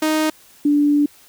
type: tone pair in turn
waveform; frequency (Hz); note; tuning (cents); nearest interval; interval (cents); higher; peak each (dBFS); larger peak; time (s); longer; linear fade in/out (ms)
sawtooth / sine; 311.1 / 291.6; D#4 / D4; 0 / -12; minor second; 112; first; -12; neither; 0.02-0.3 / 0.65-1.06; second; 5
effects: white hiss -49 dBFS RMS until 1.28 s